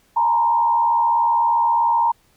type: tone with frequency modulation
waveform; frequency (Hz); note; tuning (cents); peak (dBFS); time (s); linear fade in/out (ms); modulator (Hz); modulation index
sine; 932.3; A#5; 0; -14; 0.16-2.12; 10; 76.8; 0.66
effects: pink hiss -59 dBFS RMS until 2.36 s